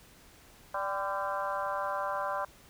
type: harmonic tone with a mistuned harmonic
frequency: 195.7 Hz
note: G3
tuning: 3 cents flat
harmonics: 3 / 4 / 5 / 6 / 7 / 8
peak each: -36 / -38 / -35 / -39 / -40 / -42 dBFS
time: 0.74-2.45 s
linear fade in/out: 5 ms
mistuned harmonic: 5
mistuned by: +62 cents
effects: pink hiss -57 dBFS RMS until 2.69 s